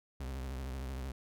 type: tone with vibrato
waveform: 40% pulse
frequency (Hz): 65.41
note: C2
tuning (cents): 0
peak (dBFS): -37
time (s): 0.2-1.12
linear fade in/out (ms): 5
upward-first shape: triangle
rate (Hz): 13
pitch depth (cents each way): 120
effects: none